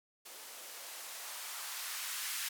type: noise with band-pass filter sweep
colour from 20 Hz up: violet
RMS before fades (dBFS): -43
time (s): 0.25-2.49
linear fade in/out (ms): 10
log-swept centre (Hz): 370 to 1700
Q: 1.1
effects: none